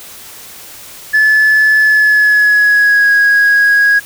sine tone with pitch glide, 1729 to 1651.9 Hz, A6 to G#6, -31 to -10 cents, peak -4 dBFS, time 1.13-4 s, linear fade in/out 20 ms, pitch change -79 cents, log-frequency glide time 1.8-3.11 s, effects tanh soft clip ceiling -4 dBFS + white hiss -33 dBFS RMS until 4.05 s

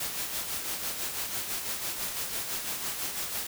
white noise with tremolo, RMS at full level -32 dBFS, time 0-3.47 s, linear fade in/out 5 ms, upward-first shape sine, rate 6 Hz, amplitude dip 45%, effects none

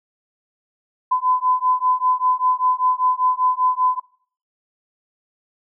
sine beating tone pair, 1009 / 1014.1 Hz, B5 / B5, +37 / +46 cents, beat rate 5.1 Hz, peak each -19 dBFS, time 1.11-4 s, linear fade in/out 10 ms, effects noise-tail reverb RT60 0.5 s tail -22 dB re dry

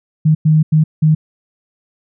sine tone bursts at uneven times, 155.56 Hz, D#3, in tune, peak -7 dBFS, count 4, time 0.25-0.35 / 0.45-0.63 / 0.72-0.84 / 1.02-1.15 s, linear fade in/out 10 ms, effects none

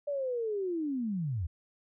sine linear sweep, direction down, 587.3 to 73.42 Hz, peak -30 dBFS, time 0.07-1.47 s, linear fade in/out 10 ms, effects none

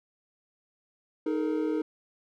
triangle chord, D# suspended fourth, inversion none, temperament equal with one note detuned, 311.1 / 425.7 / 466.2 Hz, D#4 / G#4 / A#4, 0 / +43 / 0 cents, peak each -26 / -31 / -31 dBFS, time 1.26-1.82 s, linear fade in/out 5 ms, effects none

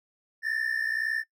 triangle tone pair together, 1750.3 / 1812 Hz, A6 / A#6, -10 / -50 cents, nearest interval minor second, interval 60 cents, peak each -28 dBFS, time 0.42-1.24 s, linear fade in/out 50 ms, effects noise-tail reverb RT60 0.1 s tail -18 dB re dry

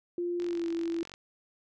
sine tone with pitch glide, 349.2 to 334.2 Hz, F4 to E4, 0 to +24 cents, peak -29 dBFS, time 0.18-1.03 s, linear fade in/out 2 ms, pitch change -76 cents, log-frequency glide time 0.43-0.68 s
click train, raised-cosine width 0.2 ms, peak -28 dBFS, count 35, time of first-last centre 0.4-1.139 s, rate 46 Hz
effects none

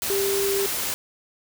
sine tone in noise, 395.5 Hz, G4, 15 cents sharp, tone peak -22 dBFS, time 0.1-0.66 s, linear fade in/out 0 ms, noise white, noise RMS -27 dBFS, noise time 0.02-0.94 s, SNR +2 dB, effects none

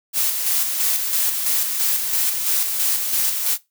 blue noise with tremolo, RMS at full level -19 dBFS, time 0.13-3.58 s, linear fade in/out 50 ms, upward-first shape square, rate 3 Hz, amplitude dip 40%, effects noise-tail reverb RT60 0.2 s tail -19 dB re dry

